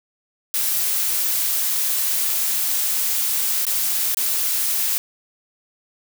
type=noise with dropouts; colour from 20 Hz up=blue; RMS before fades=-21 dBFS; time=0.54-4.98 s; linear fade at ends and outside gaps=0 ms; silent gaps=3.652-3.667 / 4.146-4.171 s; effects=none